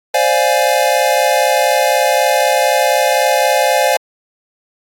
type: chord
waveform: square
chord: D half-diminished seventh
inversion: third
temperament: equal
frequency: 523.3 / 587.3 / 698.5 / 830.6 Hz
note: C5 / D5 / F5 / Ab5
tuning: 0 / 0 / 0 / 0 cents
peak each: -17 dBFS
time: 0.14-3.97 s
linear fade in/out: 5 ms
effects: AAC 48 kbps